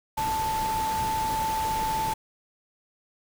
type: tone in noise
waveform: sine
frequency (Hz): 880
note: A5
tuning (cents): 0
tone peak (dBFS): -25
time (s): 0.17-2.14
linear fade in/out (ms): 10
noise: pink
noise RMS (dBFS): -34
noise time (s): 0.17-2.14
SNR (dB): +6
effects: none